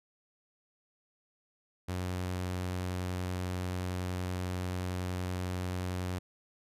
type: tone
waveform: sawtooth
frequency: 91 Hz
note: F#2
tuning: 28 cents flat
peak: -29 dBFS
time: 1.88-6.19 s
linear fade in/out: 10 ms
effects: resampled to 32000 Hz